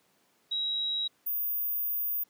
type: tone pair in turn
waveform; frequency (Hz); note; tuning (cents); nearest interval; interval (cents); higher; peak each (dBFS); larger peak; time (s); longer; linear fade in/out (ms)
sine; 3851 / 14914; B7 / A#9; -44 / 0; octave + major seventh; 2344; second; -28 / -28; neither; 0.51-1.08 / 1.26-2.24; second; 10
effects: pink hiss -68 dBFS RMS until 2.29 s + high-pass 200 Hz 12 dB/octave